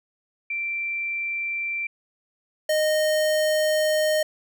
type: tone pair in turn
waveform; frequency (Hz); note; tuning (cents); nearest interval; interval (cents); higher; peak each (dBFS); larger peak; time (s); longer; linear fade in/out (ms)
sine / square; 2350 / 617.1; D7 / D#5; +1 / -14; octave + major seventh; 2315; first; -25 / -20; second; 0.5-1.87 / 2.69-4.23; second; 5
effects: none